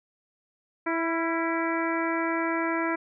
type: harmonic tone with a mistuned harmonic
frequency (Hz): 329.6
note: E4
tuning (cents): 0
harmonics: 1 / 2 / 3 / 4 / 5 / 6 / 7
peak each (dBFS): -28 / -33 / -32 / -34 / -35 / -35 / -37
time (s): 0.86-2.96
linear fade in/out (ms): 10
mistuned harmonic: 4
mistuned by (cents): +38
effects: none